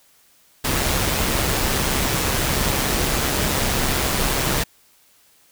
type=noise with amplitude modulation; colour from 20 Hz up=pink; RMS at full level=-19 dBFS; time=0.64-4.64 s; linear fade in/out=10 ms; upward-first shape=sine; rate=135 Hz; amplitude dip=40%; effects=white hiss -56 dBFS RMS until 5.51 s